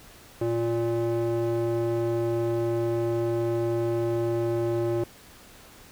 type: tone with band-pass filter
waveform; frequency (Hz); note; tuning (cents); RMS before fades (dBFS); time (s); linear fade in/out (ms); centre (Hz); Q
square; 116.54; A#2; 0; -26; 0.41-5.04; 5; 410; 2.1
effects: pink hiss -50 dBFS RMS until 5.91 s